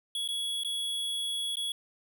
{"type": "tone with dropouts", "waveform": "square", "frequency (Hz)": 3360, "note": "G#7", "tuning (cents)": 19, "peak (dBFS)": -31, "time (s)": [0.15, 1.72], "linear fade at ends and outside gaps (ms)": 2, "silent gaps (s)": [[0.278, 0.287], [0.635, 0.647], [1.556, 1.569]], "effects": []}